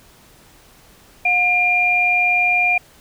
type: tone pair together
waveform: sine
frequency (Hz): 719.7 / 2400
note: F#5 / D7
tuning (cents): -48 / +37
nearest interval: octave + major sixth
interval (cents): 2085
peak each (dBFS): -21 / -14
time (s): 1.25-2.78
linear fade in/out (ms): 5
effects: pink hiss -49 dBFS RMS until 3 s